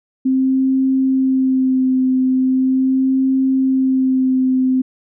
sine tone with vibrato, 261.6 Hz, C4, in tune, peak -12 dBFS, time 0.25-4.82 s, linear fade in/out 10 ms, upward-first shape sine, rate 0.4 Hz, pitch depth 20 cents each way, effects none

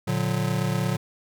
square chord, Bb augmented, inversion none, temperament just, 116.54 / 145.68 / 182.1 Hz, Bb2 / D3 / F#3, 0 / -14 / -27 cents, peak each -28 dBFS, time 0.07-0.97 s, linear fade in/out 10 ms, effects none

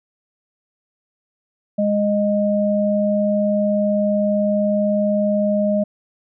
sine tone pair together, 206.2 / 618 Hz, G#3 / D#5, -12 / -12 cents, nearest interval octave + perfect fifth, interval 1900 cents, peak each -18 dBFS, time 1.78-5.84 s, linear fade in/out 10 ms, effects none

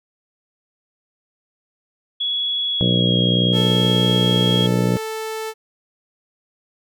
sine tone with pitch glide, 3367 to 3275 Hz, G#7 to G#7, +23 to -25 cents, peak -19 dBFS, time 2.2-4.67 s, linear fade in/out 10 ms, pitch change -48 cents, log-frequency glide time 2.7-3.16 s
harmonic tone, 60.6 Hz, B1, 32 cents flat, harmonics 2 / 3 / 4 / 5 / 6 / 7 / 8 / 9 / 10, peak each -20 / -19 / -27 / -27 / -29 / -32 / -28 / -31 / -34 dBFS, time 2.81-4.97 s, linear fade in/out 0 ms
sawtooth tone, 440 Hz, A4, in tune, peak -21 dBFS, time 3.52-5.54 s, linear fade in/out 50 ms
effects none

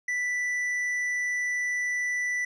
triangle tone with tanh clipping, 1975.5 Hz, B6, in tune, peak -27 dBFS, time 0.08-2.45 s, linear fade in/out 5 ms, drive 10 dB, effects none

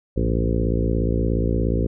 harmonic tone with a mistuned harmonic, 57 Hz, A#1, 38 cents flat, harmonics 1 / 2 / 3 / 4 / 5 / 6 / 7 / 8 / 9, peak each -22 / -25 / -27 / -28 / -29 / -30 / -30 / -31 / -32 dBFS, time 0.16-1.87 s, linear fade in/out 10 ms, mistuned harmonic 2, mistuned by -81 cents, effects none

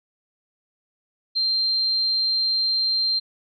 sine tone, 4161 Hz, C8, 10 cents flat, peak -19 dBFS, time 1.35-3.2 s, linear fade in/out 20 ms, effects none

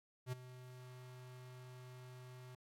square tone with ADSR envelope, 126.4 Hz, B2, 41 cents sharp, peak -38 dBFS, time 0.26-2.55 s, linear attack 64 ms, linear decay 14 ms, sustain -15 dB, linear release 4 ms, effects AAC 48 kbps

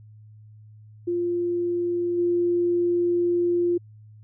sine tone with level steps, 348.7 Hz, F4, 3 cents flat, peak -22 / -19 dBFS, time 1.07-3.78 s, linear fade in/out 10 ms, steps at 2.17 s, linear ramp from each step 20 ms, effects added 107 Hz sine -45 dBFS peak until 4.23 s

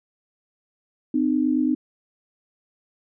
sine tone pair together, 255.6 / 304.3 Hz, C4 / D#4, -40 / -38 cents, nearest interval minor third, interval 302 cents, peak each -21 dBFS, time 1.14-1.75 s, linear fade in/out 5 ms, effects none

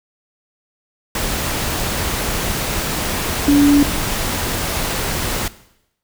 sine tone in noise, 287.3 Hz, D4, 38 cents flat, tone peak -8 dBFS, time 3.48-3.83 s, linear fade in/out 2 ms, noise pink, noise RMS -21 dBFS, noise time 1.15-5.48 s, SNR +10 dB, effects noise-tail reverb RT60 0.8 s tail -17 dB re dry

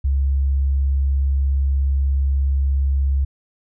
sine tone, 68.4 Hz, C#2, 23 cents flat, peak -15 dBFS, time 0.04-3.25 s, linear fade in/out 10 ms, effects none

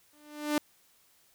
sawtooth tone with exponential growth, 297.8 Hz, D4, 24 cents sharp, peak -20 dBFS, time 0.13-0.58 s, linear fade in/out 2 ms, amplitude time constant 97 ms, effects white hiss -65 dBFS RMS until 1.34 s

